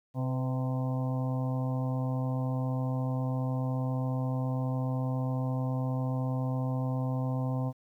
harmonic tone with a mistuned harmonic, 129.6 Hz, C3, 16 cents flat, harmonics 1 / 2 / 4 / 5 / 6 / 7 / 8, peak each -29 / -35 / -41 / -43 / -45 / -46 / -47 dBFS, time 0.14-7.73 s, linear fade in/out 50 ms, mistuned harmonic 4, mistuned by -29 cents, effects 11-bit

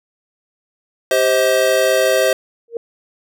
square chord, C minor, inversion second, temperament equal with one note detuned, 392 / 523.3 / 636.8 Hz, G4 / C5 / Eb5, 0 / 0 / +40 cents, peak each -21 / -16 / -17 dBFS, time 1.11-2.33 s, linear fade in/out 2 ms
sine tone with exponential growth, 465.1 Hz, A#4, 4 cents flat, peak -15 dBFS, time 2.68-2.77 s, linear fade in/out 2 ms, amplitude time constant 18 ms
effects none

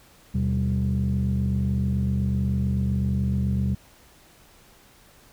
sine tone cluster, 78.3 / 125.6 / 194.3 Hz, D#2 / B2 / G3, +11 / +30 / -15 cents, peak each -24 dBFS, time 0.34-3.75 s, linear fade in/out 10 ms, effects tanh soft clip ceiling -16 dBFS + pink hiss -54 dBFS RMS until 5.32 s

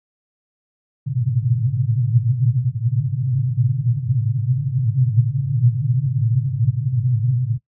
pink band-pass noise, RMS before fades -19 dBFS, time 1.06-7.58 s, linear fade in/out 10 ms, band 110 to 140 Hz, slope 96 dB/octave, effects noise-tail reverb RT60 0.1 s tail -17 dB re dry

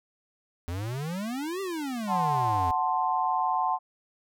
square exponential two-way sweep, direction up then down, 82.41 to 399 to 82.41 Hz, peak -31 dBFS, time 0.68-2.71 s, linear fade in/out 0 ms, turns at 1.61 s
sine chord, F# diminished, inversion none, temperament equal, 740 / 880 / 1046.5 Hz, F#5 / A5 / C6, 0 / 0 / 0 cents, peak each -28 dBFS, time 2.07-3.79 s, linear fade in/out 50 ms
effects none

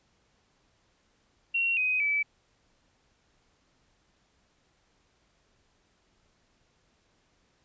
sine tone with pitch steps, 2738 / 2511 / 2302 Hz, F7 / D#7 / D7, -35 / +15 / -35 cents, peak -24 dBFS, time 1.54-2.23 s, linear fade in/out 10 ms, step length 230 ms, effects pink hiss -69 dBFS RMS until 7.64 s + resampled to 16000 Hz

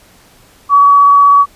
sine tone with vibrato, 1135 Hz, C#6, 41 cents sharp, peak -3 dBFS, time 0.69-1.46 s, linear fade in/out 50 ms, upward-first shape triangle, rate 16 Hz, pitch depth 10 cents each way, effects pink hiss -45 dBFS RMS until 1.55 s + resampled to 32000 Hz

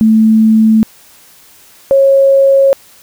sine tone pair in turn, 220 / 546.1 Hz, A3 / C#5, 0 / -26 cents, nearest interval octave + major third, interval 1574 cents, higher second, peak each -4 dBFS, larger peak neither, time 0.01-0.83 / 1.91-2.73 s, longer neither, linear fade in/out 0 ms, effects white hiss -42 dBFS RMS until 3.02 s

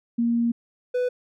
sine / triangle tone pair in turn, 234.5 / 496.9 Hz, A#3 / B4, +11 / +11 cents, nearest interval octave + minor second, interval 1300 cents, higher second, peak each -19 / -19 dBFS, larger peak neither, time 0.18-0.52 / 0.94-1.09 s, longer first, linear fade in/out 10 ms, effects none

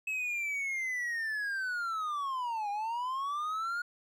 triangle linear two-way sweep, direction down then up, 2592 to 803 to 1439 Hz, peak -30 dBFS, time 0.07-3.82 s, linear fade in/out 5 ms, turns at 2.7 s, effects none

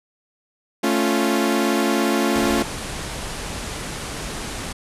sawtooth chord, A augmented, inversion none, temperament equal, 220 / 277.2 / 349.2 Hz, A3 / C#4 / E#4, 0 / 0 / 0 cents, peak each -18 dBFS, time 0.83-2.63 s, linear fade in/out 10 ms
pink low-pass noise, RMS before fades -30 dBFS, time 2.35-4.73 s, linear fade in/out 10 ms, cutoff 11000 Hz, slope 48 dB/octave
effects resampled to 32000 Hz

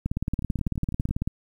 two click trains, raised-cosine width 5 ms, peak -23 / -13 dBFS, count 10 / 23, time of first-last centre 0.34-1.09 / 0.06-1.275 s, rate 12 / 18.1 Hz, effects 9-bit

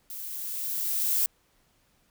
violet noise with level ramp, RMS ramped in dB -39 to -24 dBFS, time 0.1-1.26 s, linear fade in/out 0 ms, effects pink hiss -67 dBFS RMS until 2.1 s

